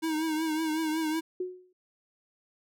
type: tone with vibrato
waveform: square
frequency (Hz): 315.9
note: D#4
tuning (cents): +26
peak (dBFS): -28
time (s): 0.02-1.21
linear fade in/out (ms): 20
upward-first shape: triangle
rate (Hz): 5.4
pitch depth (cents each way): 61
type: tone with exponential decay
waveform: sine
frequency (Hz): 365.5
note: F#4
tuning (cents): -21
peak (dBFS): -27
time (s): 1.4-1.73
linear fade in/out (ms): 5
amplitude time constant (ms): 71
effects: none